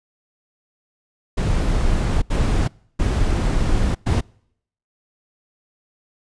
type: noise bursts at uneven times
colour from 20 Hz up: brown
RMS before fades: -18 dBFS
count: 4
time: 1.37-2.22 / 2.3-2.68 / 2.99-3.95 / 4.06-4.21 s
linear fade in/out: 10 ms
effects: noise-tail reverb RT60 0.7 s tail -26 dB re dry + resampled to 22050 Hz